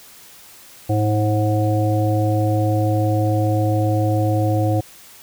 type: harmonic tone with a mistuned harmonic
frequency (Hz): 106.6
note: G#2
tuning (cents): +46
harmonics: 1 / 3 / 5 / 7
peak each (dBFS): -17 / -22 / -24 / -25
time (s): 0.89-4.81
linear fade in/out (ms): 10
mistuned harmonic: 7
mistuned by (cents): -28
effects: white hiss -44 dBFS RMS until 5.22 s